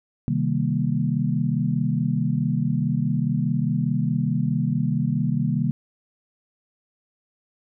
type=chord; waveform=sine; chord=C minor seventh; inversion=none; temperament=equal; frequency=130.81 / 155.56 / 196 / 233.1 Hz; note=C3 / Eb3 / G3 / Bb3; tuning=0 / 0 / 0 / 0 cents; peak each=-25 / -24 / -27 / -26 dBFS; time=0.28-5.71 s; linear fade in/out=0 ms; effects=none